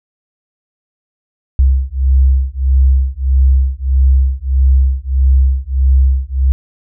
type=beating tone pair; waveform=sine; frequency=65.41 / 67.01 Hz; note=C2 / C2; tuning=0 / +42 cents; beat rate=1.6 Hz; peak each=-11 dBFS; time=1.59-6.52 s; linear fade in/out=0 ms; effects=none